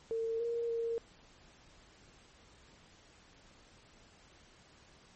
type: tone with pitch steps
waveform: sine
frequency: 453.3 / 467.7 / 461.5 Hz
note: A#4 / A#4 / A#4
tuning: -48 / +6 / -17 cents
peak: -32 dBFS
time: 0.11-0.98 s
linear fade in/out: 0 ms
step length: 290 ms
effects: pink hiss -61 dBFS RMS until 5.15 s + MP3 32 kbps